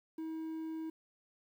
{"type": "tone with quantisation", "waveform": "triangle", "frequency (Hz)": 320.1, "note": "D#4", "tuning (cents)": 49, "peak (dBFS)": -36, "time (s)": [0.18, 0.9], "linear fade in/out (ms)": 5, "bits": 11, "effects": []}